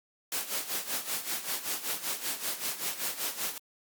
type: noise with tremolo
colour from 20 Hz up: white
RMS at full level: -31 dBFS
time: 0.32-3.58 s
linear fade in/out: 2 ms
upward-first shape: sine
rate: 5.2 Hz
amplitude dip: 75%
effects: high-pass 200 Hz 12 dB/octave + Opus 48 kbps